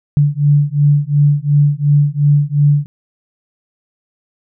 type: beating tone pair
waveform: sine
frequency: 144 / 146.8 Hz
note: D3 / D3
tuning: -34 / 0 cents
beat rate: 2.8 Hz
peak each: -12 dBFS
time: 0.17-2.86 s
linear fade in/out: 0 ms
effects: none